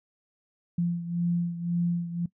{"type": "beating tone pair", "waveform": "sine", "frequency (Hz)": [172.1, 174], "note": ["F3", "F3"], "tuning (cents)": [-25, -6], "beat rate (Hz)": 1.9, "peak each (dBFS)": [-26, -31], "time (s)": [0.78, 2.26], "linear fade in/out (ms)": 5, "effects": ["noise-tail reverb RT60 0.1 s tail -19 dB re dry"]}